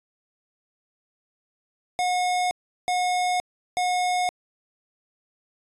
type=tone bursts; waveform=square; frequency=724 Hz; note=F#5; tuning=38 cents flat; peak=-22 dBFS; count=3; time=1.99-4.29 s; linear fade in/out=0 ms; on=520 ms; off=370 ms; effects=resampled to 24000 Hz